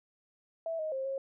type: tone with pitch steps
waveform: sine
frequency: 657 / 625 / 532 / 541 Hz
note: E5 / D#5 / C5 / C#5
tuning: -6 / +8 / +29 / -42 cents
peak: -32 dBFS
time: 0.66-1.18 s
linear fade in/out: 2 ms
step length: 130 ms
effects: none